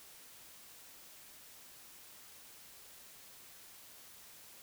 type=silence; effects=white hiss -56 dBFS RMS until 4.62 s